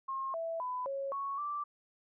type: tone with pitch steps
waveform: sine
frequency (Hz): 1072 / 660 / 1001 / 549 / 1108 / 1171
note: C6 / E5 / B5 / C#5 / C#6 / D6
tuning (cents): +42 / +2 / +23 / -17 / -1 / -5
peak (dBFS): -34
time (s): 0.08-1.64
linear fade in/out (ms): 10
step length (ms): 260
effects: none